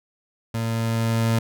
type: tone with level ramp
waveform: 30% pulse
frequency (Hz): 114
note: A#2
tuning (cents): -38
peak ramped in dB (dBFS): -21 to -15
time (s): 0.54-1.39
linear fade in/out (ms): 5
effects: none